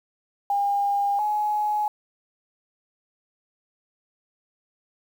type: tone pair in turn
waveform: sine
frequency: 806 / 841.5 Hz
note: G5 / G#5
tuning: +48 / +23 cents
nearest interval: minor second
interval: 75 cents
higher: second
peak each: -20 / -21 dBFS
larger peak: first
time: 0.5-1.19 / 1.19-1.88 s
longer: neither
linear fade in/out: 2 ms
effects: 8-bit